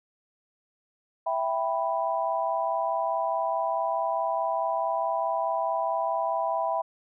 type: chord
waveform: sine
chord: E minor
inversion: none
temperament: equal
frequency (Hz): 659.3 / 784 / 987.8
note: E5 / G5 / B5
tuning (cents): 0 / 0 / 0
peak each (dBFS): -28 / -30 / -29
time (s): 1.26-6.82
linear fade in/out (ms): 10
effects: none